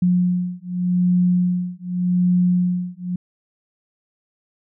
sine beating tone pair, 178.8 / 179.65 Hz, F3 / F3, +41 / +49 cents, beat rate 0.85 Hz, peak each -19 dBFS, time 0.02-3.16 s, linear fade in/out 5 ms, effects none

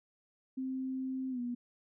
sine tone with pitch glide, 261.6 to 242.7 Hz, C4 to B3, 0 to -30 cents, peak -34 dBFS, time 0.57-1.55 s, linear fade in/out 10 ms, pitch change -130 cents, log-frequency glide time 1.3-1.4 s, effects none

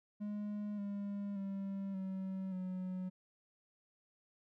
triangle tone with pitch steps, 207.7 / 201.7 / 195.82 / 190.13 / 184.61 Hz, G#3 / G3 / G3 / F#3 / F#3, 0 / +50 / -2 / +47 / -4 cents, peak -36 dBFS, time 0.2-3.1 s, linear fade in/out 20 ms, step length 580 ms, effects none

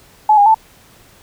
sine tone with pitch steps, 855 / 814 / 882 Hz, A5 / G#5 / A5, -50 / -35 / +4 cents, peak -6 dBFS, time 0.29-0.545 s, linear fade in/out 5 ms, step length 85 ms, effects pink hiss -47 dBFS RMS until 1.22 s

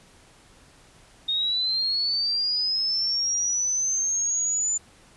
sine linear sweep, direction up, 3692 to 7080 Hz, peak -22 dBFS, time 1.28-4.78 s, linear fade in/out 10 ms, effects pink hiss -54 dBFS RMS until 5.16 s + resampled to 24000 Hz

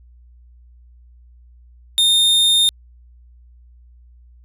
45% pulse tone, 3653 Hz, A#7, 36 cents flat, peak -12 dBFS, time 1.98-2.69 s, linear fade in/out 0 ms, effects added 60 Hz sine -44 dBFS peak until 4.44 s + resampled to 32000 Hz

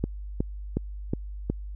click train, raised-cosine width 3 ms, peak -12 dBFS, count 5, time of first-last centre 0.04-1.5 s, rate 2.74 Hz, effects added 50 Hz sine -34 dBFS peak until 1.75 s

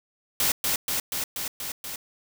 white noise with echo, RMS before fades -23 dBFS, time 0.4-0.52 s, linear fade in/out 2 ms, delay 240 ms, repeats 6, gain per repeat -2 dB, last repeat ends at 1.96 s, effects none

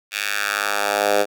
10% pulse tone with high-pass filter sweep, 102.4 Hz, G#2, 24 cents flat, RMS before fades -21 dBFS, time 0.11-1.26 s, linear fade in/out 50 ms, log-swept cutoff 2400 to 500 Hz, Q 1.8, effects none

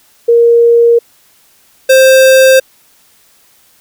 sine / square tone pair in turn, 468.8 / 526.2 Hz, A#4 / C5, +10 / +10 cents, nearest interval major second, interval 200 cents, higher second, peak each -3 dBFS, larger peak neither, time 0.28-0.99 / 1.89-2.6 s, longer neither, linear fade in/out 10 ms, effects white hiss -48 dBFS RMS until 3.8 s

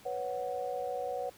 sine chord, B suspended second, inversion none, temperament equal, 493.9 / 554.4 / 740 Hz, B4 / C#5 / F#5, 0 / 0 / 0 cents, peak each -37 / -38 / -37 dBFS, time 0.05-1.3 s, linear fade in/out 10 ms, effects pink hiss -57 dBFS RMS until 1.37 s + high-pass 60 Hz 12 dB/octave

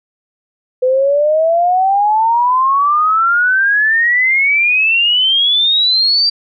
sine exponential sweep, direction up, 502 to 4721 Hz, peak -9 dBFS, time 0.82-6.3 s, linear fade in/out 10 ms, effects none

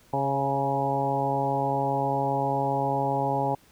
harmonic tone with a mistuned harmonic, 137.5 Hz, C#3, 14 cents flat, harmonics 1 / 2 / 3 / 4 / 5 / 6 / 7, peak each -31 / -33 / -33 / -31 / -32 / -27 / -34 dBFS, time 0.13-3.55 s, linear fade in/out 5 ms, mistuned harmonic 6, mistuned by +21 cents, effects pink hiss -58 dBFS RMS until 3.71 s

